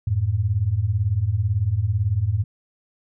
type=beating tone pair; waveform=sine; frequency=89.5 / 107.5 Hz; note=F2 / A2; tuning=+43 / -40 cents; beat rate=18 Hz; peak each=-23 / -20 dBFS; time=0.07-2.44 s; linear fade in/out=5 ms; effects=none